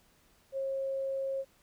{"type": "tone", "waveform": "sine", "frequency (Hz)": 540, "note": "C#5", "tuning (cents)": -45, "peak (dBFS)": -31, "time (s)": [0.52, 1.45], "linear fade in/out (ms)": 50, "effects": ["pink hiss -66 dBFS RMS until 1.62 s"]}